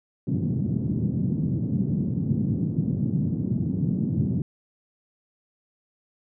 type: band-pass noise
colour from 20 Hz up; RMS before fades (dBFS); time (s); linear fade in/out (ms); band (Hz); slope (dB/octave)
white; -25; 0.27-4.42; 2; 110 to 220; 24
effects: none